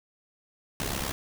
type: noise with amplitude modulation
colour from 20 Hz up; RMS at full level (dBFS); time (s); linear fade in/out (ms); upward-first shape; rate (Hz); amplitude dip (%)
pink; -28; 0.8-1.12; 0; sine; 68.6; 75
effects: none